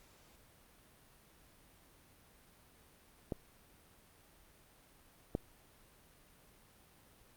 clicks, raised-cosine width 2 ms, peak -23 / -20 dBFS, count 2, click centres 3.322 / 5.351 s, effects pink hiss -64 dBFS RMS until 7.36 s + Opus 48 kbps

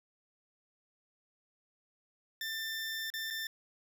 20% pulse tone with dropouts, 1785 Hz, A6, 24 cents sharp, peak -31 dBFS, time 2.41-3.47 s, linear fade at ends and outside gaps 2 ms, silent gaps 3.102-3.138 / 3.303-3.307 s, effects none

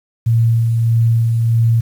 sine tone with tremolo, 115.1 Hz, A#2, 22 cents flat, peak -9 dBFS, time 0.26-1.81 s, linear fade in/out 10 ms, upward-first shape sine, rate 1.6 Hz, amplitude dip 30%, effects 7-bit

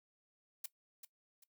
blue noise with echo, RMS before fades -41 dBFS, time 0.64-0.66 s, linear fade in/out 5 ms, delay 390 ms, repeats 2, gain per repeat -10 dB, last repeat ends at 1.44 s, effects noise-tail reverb RT60 0.1 s tail -17 dB re dry

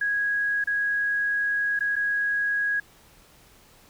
sine tone with dropouts, 1655 Hz, G#6, 6 cents flat, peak -22 dBFS, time 0.01-2.8 s, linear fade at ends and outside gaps 5 ms, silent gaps 0.641-0.672 / 1.792-1.806 / 1.957-1.963 s, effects pink hiss -55 dBFS RMS until 3.89 s

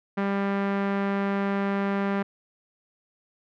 sawtooth tone with low-pass filter, 198.3 Hz, G3, 20 cents sharp, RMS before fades -26 dBFS, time 0.17-2.23 s, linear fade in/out 10 ms, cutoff 1800 Hz, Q 1.3, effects none

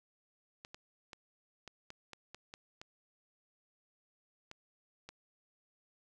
clicks, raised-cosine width 0.2 ms, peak -30 dBFS, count 11, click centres 0.649 / 0.745 / 1.132 / 1.677 / 1.904 / 2.133 / 2.346 / 2.539 / 2.815 / 4.514 / 5.09 s, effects none

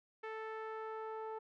sawtooth tone with low-pass filter sweep, 440 Hz, A4, in tune, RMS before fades -44 dBFS, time 0.23-1.39 s, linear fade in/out 10 ms, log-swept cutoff 2000 to 1000 Hz, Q 1.8, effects none

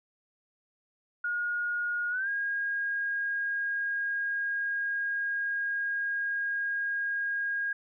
sine tone with pitch glide, 1435 to 1629.4 Hz, F6 to G#6, +47 to -33 cents, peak -28 dBFS, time 1.24-7.73 s, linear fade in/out 5 ms, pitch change +220 cents, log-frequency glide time 2.1-2.29 s, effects none

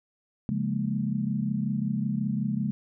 sine chord, Bb minor seventh, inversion first, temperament equal, 138.59 / 174.61 / 207.7 / 233.1 Hz, Db3 / F3 / Ab3 / Bb3, 0 / 0 / 0 / 0 cents, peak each -31 / -34 / -28 / -33 dBFS, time 0.49-2.71 s, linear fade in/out 0 ms, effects none

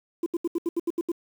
sine tone bursts, 340 Hz, F4, 46 cents flat, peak -20 dBFS, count 9, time 0.23-1.118 s, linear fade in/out 5 ms, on 32 ms, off 75 ms, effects tanh soft clip ceiling -21 dBFS + 8-bit

